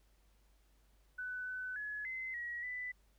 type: tone with pitch steps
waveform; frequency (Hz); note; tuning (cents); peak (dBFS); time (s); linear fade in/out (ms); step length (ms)
sine; 1497 / 1506 / 1696 / 2054 / 1910 / 1991; F#6 / F#6 / G#6 / C7 / A#6 / B6; +20 / +30 / +36 / -33 / +42 / +14; -39; 1.18-2.92; 10; 290
effects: added 50 Hz sine -67 dBFS peak until 3.18 s + pink hiss -75 dBFS RMS until 3.18 s